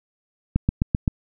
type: click train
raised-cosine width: 5 ms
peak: -6 dBFS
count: 5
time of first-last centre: 0.56-1.078 s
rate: 7.72 Hz
effects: none